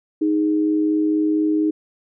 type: tone pair together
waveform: sine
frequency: 311.1 / 415.3 Hz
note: D#4 / G#4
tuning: 0 / 0 cents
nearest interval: perfect fourth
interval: 500 cents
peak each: -16 / -26 dBFS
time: 0.21-1.71 s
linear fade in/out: 10 ms
effects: none